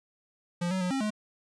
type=tone with pitch steps; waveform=square; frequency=174.5 / 187.6 / 180.9 / 269.3 / 212.3 Hz; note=F3 / F#3 / F#3 / C#4 / G#3; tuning=-1 / +24 / -39 / -50 / +38 cents; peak=-28 dBFS; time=0.61-1.105 s; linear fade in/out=10 ms; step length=99 ms; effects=resampled to 22050 Hz + 11-bit